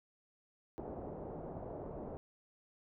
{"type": "low-pass noise", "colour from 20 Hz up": "white", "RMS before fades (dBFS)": -45, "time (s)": [0.78, 2.17], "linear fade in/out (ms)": 0, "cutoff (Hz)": 680, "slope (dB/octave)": 24, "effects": []}